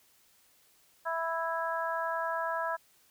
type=harmonic tone; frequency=329.6 Hz; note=E4; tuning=in tune; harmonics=2 / 3 / 4 / 5; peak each=-35 / -34 / -37 / -37 dBFS; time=1.05-2.77 s; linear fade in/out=20 ms; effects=white hiss -65 dBFS RMS until 3.1 s